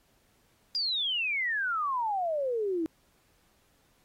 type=exponential sweep; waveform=sine; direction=down; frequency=4932 to 312.4 Hz; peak=-27 dBFS; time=0.75-2.86 s; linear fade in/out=0 ms; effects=pink hiss -68 dBFS RMS until 4.04 s + AAC 48 kbps